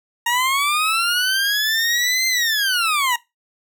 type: linear two-way sweep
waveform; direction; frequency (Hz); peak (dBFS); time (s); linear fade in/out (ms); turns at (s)
20% pulse; up then down; 932.3 to 2086 to 932.3; -12; 0.26-3.16; 5; 2.27
effects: noise-tail reverb RT60 0.2 s tail -19 dB re dry